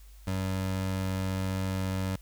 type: tone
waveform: 25% pulse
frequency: 94.6 Hz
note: F#2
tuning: 39 cents sharp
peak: -25 dBFS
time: 0.27-2.16 s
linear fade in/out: 5 ms
effects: added 50 Hz sine -48 dBFS peak until 2.21 s + white hiss -61 dBFS RMS until 2.21 s